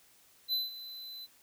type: tone with ADSR envelope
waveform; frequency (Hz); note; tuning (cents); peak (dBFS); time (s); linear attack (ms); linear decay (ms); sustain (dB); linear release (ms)
square; 4021; B7; +30; -28; 0.48-1.27; 49; 170; -15; 29
effects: white hiss -63 dBFS RMS until 1.42 s